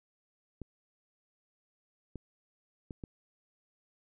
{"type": "clicks", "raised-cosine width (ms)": 3, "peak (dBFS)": -28, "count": 4, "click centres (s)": [0.617, 2.157, 2.908, 3.038], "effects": []}